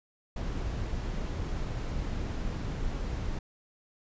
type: noise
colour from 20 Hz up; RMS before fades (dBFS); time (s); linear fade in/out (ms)
brown; -33; 0.36-3.39; 5
effects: resampled to 16000 Hz